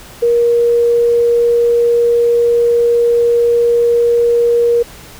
sine tone, 472.7 Hz, A#4, 24 cents sharp, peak -8 dBFS, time 0.22-4.83 s, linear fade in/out 10 ms, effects pink hiss -36 dBFS RMS until 5.19 s

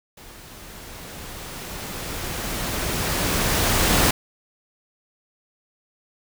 pink noise with level ramp, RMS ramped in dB -44 to -17 dBFS, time 0.17-4.11 s, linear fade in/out 5 ms, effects none

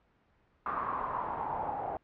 white noise with low-pass filter sweep, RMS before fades -35 dBFS, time 0.66-1.97 s, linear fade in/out 2 ms, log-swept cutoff 1200 to 750 Hz, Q 6.4, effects pink hiss -69 dBFS RMS until 2.03 s + low-pass 2000 Hz 12 dB/octave

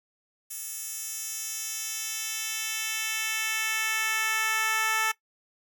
10% pulse tone with high-pass filter sweep, 440 Hz, A4, in tune, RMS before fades -30 dBFS, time 0.5-5.12 s, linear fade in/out 10 ms, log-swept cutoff 9100 to 1100 Hz, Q 1, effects noise-tail reverb RT60 0.1 s tail -18 dB re dry

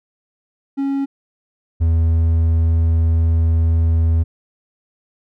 triangle tone pair in turn, 275.5 / 81.91 Hz, C#4 / E2, -11 / -10 cents, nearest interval octave + major sixth, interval 2099 cents, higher first, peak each -15 / -10 dBFS, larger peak second, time 0.77-1.06 / 1.8-4.24 s, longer second, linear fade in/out 20 ms, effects none

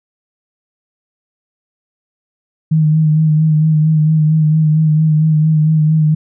sine tone with vibrato, 155.56 Hz, D#3, in tune, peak -8 dBFS, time 2.71-6.15 s, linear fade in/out 10 ms, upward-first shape sine, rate 4.4 Hz, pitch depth 32 cents each way, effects none

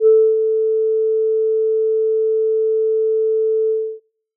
sine tone with ADSR envelope, 440 Hz, A4, in tune, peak -5 dBFS, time 0-4 s, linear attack 69 ms, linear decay 290 ms, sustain -8 dB, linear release 300 ms, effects noise-tail reverb RT60 0.5 s tail -21 dB re dry + tanh soft clip ceiling -1 dBFS

